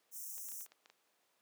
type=high-pass noise; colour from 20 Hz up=white; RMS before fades=-46 dBFS; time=0.11-0.67 s; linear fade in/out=50 ms; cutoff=5600 Hz; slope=96 dB/octave
type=clicks; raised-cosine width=0.2 ms; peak=-40 dBFS; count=8; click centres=0.381 / 0.487 / 0.518 / 0.608 / 0.663 / 0.72 / 0.859 / 0.9 s
effects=pink hiss -75 dBFS RMS until 1.41 s + high-pass 400 Hz 12 dB/octave